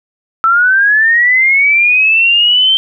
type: linear sweep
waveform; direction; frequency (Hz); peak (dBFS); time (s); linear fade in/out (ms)
sine; up; 1314 to 3136; -6; 0.44-2.77; 0
effects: none